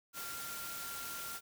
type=tone in noise; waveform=sine; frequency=1385 Hz; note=F6; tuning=15 cents flat; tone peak=-46 dBFS; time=0.13-1.41 s; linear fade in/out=50 ms; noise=white; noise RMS=-44 dBFS; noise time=0.13-1.41 s; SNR=-5 dB; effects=none